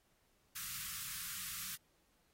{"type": "band-stop noise", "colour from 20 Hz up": "white", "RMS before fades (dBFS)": -44, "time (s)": [0.55, 1.76], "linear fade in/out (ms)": 10, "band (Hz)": [200, 1100], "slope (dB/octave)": 96, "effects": ["pink hiss -75 dBFS RMS until 2.33 s", "AAC 48 kbps"]}